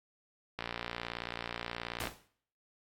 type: click train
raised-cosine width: 0.3 ms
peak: -20 dBFS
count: 88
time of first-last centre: 0.59-2.072 s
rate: 58.7 Hz
type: noise with exponential decay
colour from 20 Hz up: pink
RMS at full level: -37 dBFS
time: 2-2.28 s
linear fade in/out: 5 ms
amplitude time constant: 59 ms
effects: noise-tail reverb RT60 0.6 s tail -18 dB re dry + AAC 64 kbps